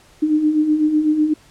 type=beating tone pair; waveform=sine; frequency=299.2 / 307.2 Hz; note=D4 / D#4; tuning=+32 / -22 cents; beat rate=8 Hz; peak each=-22 / -14 dBFS; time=0.22-1.34 s; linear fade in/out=10 ms; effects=pink hiss -50 dBFS RMS until 1.5 s + low-pass 10000 Hz 12 dB/octave